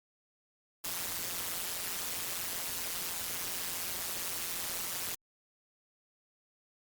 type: noise with amplitude modulation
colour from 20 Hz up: white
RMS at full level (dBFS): -33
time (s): 0.84-5.15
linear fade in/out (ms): 5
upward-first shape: sine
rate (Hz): 175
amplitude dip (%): 90
effects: Opus 48 kbps